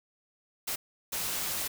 white noise bursts at uneven times, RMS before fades -33 dBFS, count 2, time 0.67-0.76 / 1.12-1.68 s, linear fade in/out 10 ms, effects none

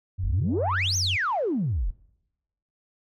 sine tone, 93 Hz, F#2, 9 cents sharp, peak -25 dBFS, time 0.18-1.17 s, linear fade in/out 20 ms
sine exponential two-way sweep, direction up then down, 35.58 to 6645 to 35.58 Hz, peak -22 dBFS, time 0.23-1.91 s, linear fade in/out 10 ms, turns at 0.97 s
effects noise-tail reverb RT60 0.9 s tail -25 dB re dry + tanh soft clip ceiling -18 dBFS

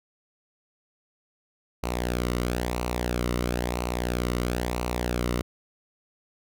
sawtooth tone with flanger, 60.5 Hz, B1, 35 cents flat, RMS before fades -28 dBFS, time 1.83-5.42 s, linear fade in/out 5 ms, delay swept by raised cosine 0.58 to 1.22 ms, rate 1 Hz, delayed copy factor -0.6, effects none

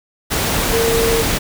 sine tone in noise, 457.8 Hz, A#4, 31 cents flat, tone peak -15 dBFS, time 0.72-1.23 s, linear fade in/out 20 ms, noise pink, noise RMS -18 dBFS, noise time 0.3-1.39 s, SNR 0 dB, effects none

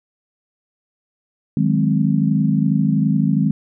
sine chord, Ab dominant seventh, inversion second, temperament equal, 155.56 / 185 / 207.7 / 261.6 Hz, Eb3 / Gb3 / Ab3 / C4, 0 / 0 / 0 / 0 cents, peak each -18 / -22 / -18 / -21 dBFS, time 1.57-3.51 s, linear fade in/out 2 ms, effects none

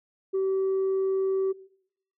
sine tone, 383.8 Hz, G4, 37 cents flat, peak -21 dBFS, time 0.33-1.53 s, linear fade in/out 20 ms, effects noise-tail reverb RT60 0.7 s tail -20 dB re dry + tanh soft clip ceiling -21 dBFS

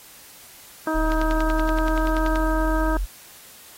harmonic tone, 316 Hz, D#4, 27 cents sharp, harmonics 1 / 2 / 3 / 4 / 5, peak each -24 / -27 / -29 / -30 / -31 dBFS, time 0.87-2.97 s, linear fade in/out 2 ms
sine linear sweep, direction up, 36.73 to 45.32 Hz, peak -21 dBFS, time 0.94-3.06 s, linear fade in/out 20 ms
click train, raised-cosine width 0.2 ms, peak -14 dBFS, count 14, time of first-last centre 1.12-2.358 s, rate 10.5 Hz
effects white hiss -46 dBFS RMS until 3.77 s + AAC 48 kbps

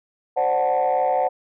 sine chord, D dominant seventh, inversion third, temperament equal, 523.3 / 587.3 / 740 / 880 Hz, C5 / D5 / F#5 / A5, 0 / 0 / 0 / 0 cents, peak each -22 / -24 / -19 / -25 dBFS, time 0.36-1.29 s, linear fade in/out 20 ms, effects tanh soft clip ceiling -12 dBFS

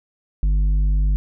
triangle tone with tanh clipping, 49.78 Hz, G1, 27 cents sharp, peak -16 dBFS, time 0.43-1.16 s, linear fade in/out 0 ms, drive 11 dB, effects none

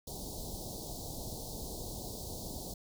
pink band-stop noise, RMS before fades -42 dBFS, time 0.07-2.74 s, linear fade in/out 5 ms, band 850 to 3900 Hz, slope 48 dB/octave, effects none

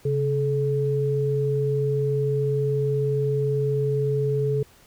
sine tone pair together, 136.23 / 430 Hz, C#3 / A4, -30 / -40 cents, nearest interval octave + minor sixth, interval 1990 cents, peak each -23 dBFS, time 0.05-4.63 s, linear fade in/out 5 ms, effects pink hiss -54 dBFS RMS until 4.86 s

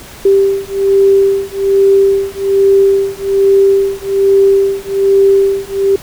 sine beating tone pair, 392 / 393.2 Hz, G4 / G4, 0 / +5 cents, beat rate 1.2 Hz, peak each -10 dBFS, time 0.25-5.96 s, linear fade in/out 5 ms, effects pink hiss -33 dBFS RMS until 6.02 s

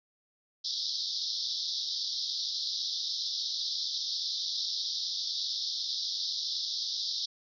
white band-pass noise, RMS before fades -34 dBFS, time 0.64-7.26 s, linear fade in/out 10 ms, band 3500 to 5500 Hz, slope 96 dB/octave, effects none

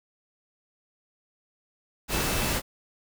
sine tone in noise, 2637 Hz, E7, in tune, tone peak -38 dBFS, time 2.09-2.56 s, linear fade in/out 50 ms, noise pink, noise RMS -27 dBFS, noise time 2.08-2.62 s, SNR -14 dB, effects none

